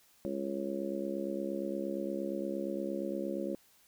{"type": "harmonic tone", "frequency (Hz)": 68.6, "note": "C#2", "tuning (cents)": -17, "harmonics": [3, 4, 5, 6, 7, 8], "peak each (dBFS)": [-39, -41, -38, -45, -47, -39], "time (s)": [0.25, 3.55], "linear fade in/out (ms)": 0, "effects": ["white hiss -65 dBFS RMS until 3.87 s"]}